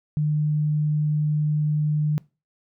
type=tone; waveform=sine; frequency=150.9 Hz; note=D3; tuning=47 cents sharp; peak=-19 dBFS; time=0.17-2.18 s; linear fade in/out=0 ms; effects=noise-tail reverb RT60 0.3 s tail -23 dB re dry